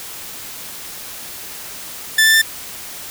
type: tone with pitch steps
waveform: sawtooth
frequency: 1760 / 1771.2 / 1782.5 Hz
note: A6 / A6 / A6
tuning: 0 / +11 / +22 cents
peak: -6 dBFS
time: 2.18-2.417 s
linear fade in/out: 5 ms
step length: 79 ms
effects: white hiss -32 dBFS RMS until 3.1 s